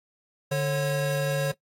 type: tone pair together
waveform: square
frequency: 146.83 / 546.7 Hz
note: D3 / C#5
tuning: 0 / -24 cents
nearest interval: octave + major seventh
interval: 2276 cents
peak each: -27 dBFS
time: 0.51-1.52 s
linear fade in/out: 10 ms
effects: noise-tail reverb RT60 0.1 s tail -18 dB re dry + AAC 48 kbps